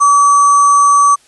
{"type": "tone with sample-and-hold", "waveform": "sine", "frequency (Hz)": 1141, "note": "C#6", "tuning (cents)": 50, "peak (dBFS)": -5, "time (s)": [0, 1.16], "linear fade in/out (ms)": 20, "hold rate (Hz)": 7350, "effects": ["white hiss -49 dBFS RMS until 1.27 s", "resampled to 24000 Hz"]}